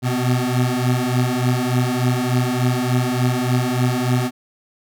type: beating tone pair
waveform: 25% pulse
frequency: 123.3 / 126.7 Hz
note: B2 / B2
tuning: -2 / +45 cents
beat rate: 3.4 Hz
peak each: -16 dBFS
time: 0.02-4.31 s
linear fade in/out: 50 ms
effects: none